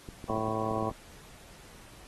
clicks, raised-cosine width 3 ms, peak -28 dBFS, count 9, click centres 0.088 / 0.242 / 0.305 / 0.378 / 0.483 / 0.713 / 0.776 / 0.827 / 0.914 s
harmonic tone, 110 Hz, A2, in tune, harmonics 1 / 2 / 3 / 4 / 5 / 6 / 7 / 9 / 10, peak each -38 / -38 / -38 / -38 / -38 / -38 / -38 / -38 / -38 dBFS, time 0.29-0.9 s, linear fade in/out 5 ms
effects pink hiss -53 dBFS RMS until 2.07 s + AAC 32 kbps

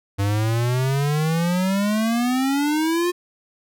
square exponential sweep, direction up, 98 to 359.1 Hz, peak -19 dBFS, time 0.18-3.12 s, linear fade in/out 20 ms, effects none

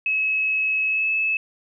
sine tone with pitch glide, 2575 to 2602 Hz, E7 to E7, -41 to -23 cents, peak -19 dBFS, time 0.06-1.37 s, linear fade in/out 2 ms, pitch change +18 cents, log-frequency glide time 0.87-1.09 s, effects none

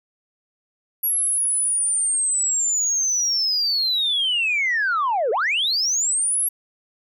sine linear two-way sweep, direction down then up, 11430 to 408.8 to 11430 Hz, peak -17 dBFS, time 1.03-6.49 s, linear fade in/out 10 ms, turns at 5.31 s, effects tanh soft clip ceiling -15 dBFS

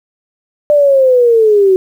sine linear sweep, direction down, 597 to 370 Hz, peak -5 dBFS, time 0.7-1.76 s, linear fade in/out 0 ms, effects 7-bit

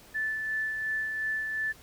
sine tone with tremolo, 1752 Hz, A6, 8 cents flat, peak -27 dBFS, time 0.14-1.73 s, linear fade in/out 20 ms, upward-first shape sine, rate 2.8 Hz, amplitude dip 35%, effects pink hiss -54 dBFS RMS until 1.82 s

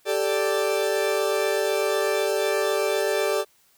40% pulse chord, G suspended second, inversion none, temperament equal, 392 / 440 / 587.3 Hz, G4 / A4 / D5, 0 / 0 / 0 cents, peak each -25 dBFS, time 0.05-3.45 s, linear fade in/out 50 ms, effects white hiss -61 dBFS RMS until 3.77 s

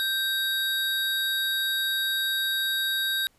square tone pair together, 1568 / 3789 Hz, G6 / A#7, 0 / +27 cents, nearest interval octave + minor third, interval 1527 cents, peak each -29 / -27 dBFS, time 0-3.27 s, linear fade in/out 0 ms, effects pink hiss -64 dBFS RMS until 3.38 s + resampled to 32000 Hz

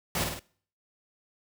pink noise with echo, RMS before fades -29 dBFS, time 0.15-0.24 s, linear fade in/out 2 ms, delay 51 ms, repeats 3, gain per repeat -4 dB, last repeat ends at 0.393 s, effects noise-tail reverb RT60 0.5 s tail -22 dB re dry + high-pass 60 Hz 12 dB/octave

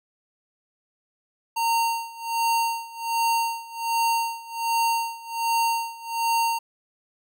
square tone with tremolo, 920 Hz, A#5, 23 cents flat, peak -20 dBFS, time 1.56-6.59 s, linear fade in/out 10 ms, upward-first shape sine, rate 1.3 Hz, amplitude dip 90%, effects none

